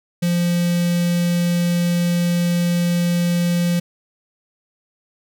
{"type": "tone with notch filter", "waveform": "square", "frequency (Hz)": 173.8, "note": "F3", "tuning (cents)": -8, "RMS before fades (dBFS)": -18, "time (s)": [0.22, 3.8], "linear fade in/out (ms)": 10, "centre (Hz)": 1000, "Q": 0.64, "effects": []}